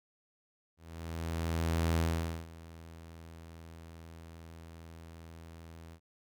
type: tone with ADSR envelope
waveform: sawtooth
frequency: 82.41 Hz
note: E2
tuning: in tune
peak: -23 dBFS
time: 0.77-6 s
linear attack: 1200 ms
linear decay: 490 ms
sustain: -21 dB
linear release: 72 ms
effects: none